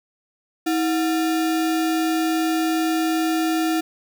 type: tone with sample-and-hold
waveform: sine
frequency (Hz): 321.3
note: E4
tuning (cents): -44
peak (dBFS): -18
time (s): 0.66-3.81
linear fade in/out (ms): 10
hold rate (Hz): 1050
effects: none